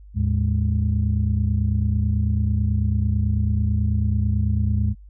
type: tone cluster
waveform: sine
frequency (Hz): 78.4 / 107.5 / 207.4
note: D#2 / A2 / G#3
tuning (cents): +14 / -40 / -2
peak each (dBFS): -20 / -21 / -26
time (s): 0.14-4.95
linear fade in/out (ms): 50
effects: tanh soft clip ceiling -9 dBFS + added 50 Hz sine -41 dBFS peak until 5.09 s